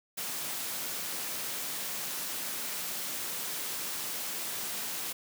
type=high-pass noise; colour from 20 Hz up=white; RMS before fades=-36 dBFS; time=0.17-5.13 s; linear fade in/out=10 ms; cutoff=130 Hz; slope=24 dB/octave; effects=none